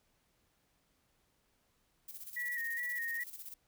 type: noise with tremolo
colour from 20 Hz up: violet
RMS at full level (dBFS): -46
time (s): 2.08-3.54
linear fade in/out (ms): 5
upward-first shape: square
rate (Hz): 16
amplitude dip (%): 60
type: tone with vibrato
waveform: sine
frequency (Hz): 1900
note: A#6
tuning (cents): +33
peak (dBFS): -35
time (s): 2.36-3.24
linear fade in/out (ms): 10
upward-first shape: square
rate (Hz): 2.4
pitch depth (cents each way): 38
effects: pink hiss -75 dBFS RMS until 3.67 s